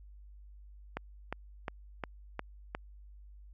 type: click train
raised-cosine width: 0.5 ms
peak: -20 dBFS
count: 6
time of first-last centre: 0.97-2.749 s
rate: 2.81 Hz
effects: added 50 Hz sine -50 dBFS peak until 3.53 s